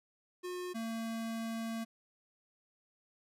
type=tone pair in turn; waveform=square; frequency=360.4 / 226.6 Hz; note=F#4 / A#3; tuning=-45 / -49 cents; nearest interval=minor sixth; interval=804 cents; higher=first; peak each=-39 / -37 dBFS; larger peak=second; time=0.43-0.74 / 0.74-1.85 s; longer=second; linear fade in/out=20 ms; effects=resampled to 32000 Hz + 12-bit